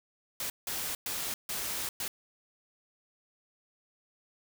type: noise bursts at uneven times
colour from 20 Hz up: white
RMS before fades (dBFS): -35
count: 5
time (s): 0.4-0.5 / 0.67-0.95 / 1.06-1.34 / 1.49-1.89 / 2-2.08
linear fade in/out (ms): 2
effects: none

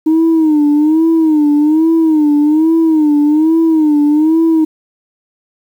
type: tone with vibrato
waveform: sine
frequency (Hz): 310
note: D#4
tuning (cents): -6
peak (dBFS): -5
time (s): 0.06-4.65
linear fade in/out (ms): 10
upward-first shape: sine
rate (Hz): 1.2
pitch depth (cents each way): 100
effects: tanh soft clip ceiling -5 dBFS + 7-bit

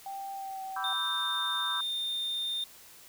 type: tone with pitch glide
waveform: sine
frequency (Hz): 785 to 767.1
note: G5 to G5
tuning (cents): +2 to -38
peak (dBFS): -36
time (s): 0.06-0.93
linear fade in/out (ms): 2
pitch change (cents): -40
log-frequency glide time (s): 0.35-0.61
type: chord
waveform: sine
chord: E minor seventh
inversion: second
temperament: equal with one note detuned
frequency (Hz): 987.8 / 1157.1 / 1318.5 / 1568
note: B5 / D6 / E6 / G6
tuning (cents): 0 / -26 / 0 / 0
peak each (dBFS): -38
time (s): 0.76-1.81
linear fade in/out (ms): 5
type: tone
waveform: triangle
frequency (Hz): 3627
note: A#7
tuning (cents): -48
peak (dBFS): -29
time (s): 0.84-2.64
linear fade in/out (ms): 2
effects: white hiss -53 dBFS RMS until 3.08 s

